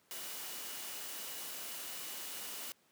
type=tone in noise; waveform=sine; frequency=2922 Hz; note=F#7; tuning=22 cents flat; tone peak=-55 dBFS; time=0.11-2.72 s; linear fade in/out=0 ms; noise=white; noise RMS=-44 dBFS; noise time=0.11-2.72 s; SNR=-14 dB; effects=pink hiss -70 dBFS RMS until 2.91 s + high-pass 200 Hz 12 dB/octave

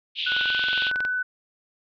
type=band-pass noise; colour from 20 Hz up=pink; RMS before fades=-28 dBFS; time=0.15-0.92 s; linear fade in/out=50 ms; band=2800 to 3600 Hz; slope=48 dB/octave
type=tone with pitch glide; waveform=sine; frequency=1480 to 1497.2 Hz; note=F#6 to F#6; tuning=0 to +20 cents; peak=-23 dBFS; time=0.26-1.23 s; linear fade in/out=10 ms; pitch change=+20 cents; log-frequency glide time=0.38-0.53 s
type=click train; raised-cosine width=0.3 ms; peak=-17 dBFS; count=17; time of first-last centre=0.32-1.051 s; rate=21.9 Hz
effects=none

